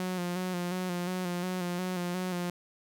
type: tone with vibrato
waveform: sawtooth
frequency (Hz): 180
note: F#3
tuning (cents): -47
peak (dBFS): -27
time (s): 0-2.5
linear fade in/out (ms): 2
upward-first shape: square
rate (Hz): 2.8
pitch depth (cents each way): 35
effects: none